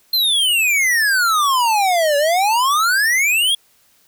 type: exponential two-way sweep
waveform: square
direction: down then up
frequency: 4216 to 564 to 3373 Hz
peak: -14 dBFS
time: 0.13-3.55 s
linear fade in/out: 5 ms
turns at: 2.17 s
effects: white hiss -56 dBFS RMS until 4.07 s